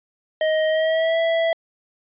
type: tone with pitch glide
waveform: square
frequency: 627 to 660.1 Hz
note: D#5 to E5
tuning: +13 to +2 cents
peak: -18 dBFS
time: 0.41-1.53 s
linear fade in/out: 2 ms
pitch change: +89 cents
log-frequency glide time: 0.68-1.19 s
effects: resampled to 8000 Hz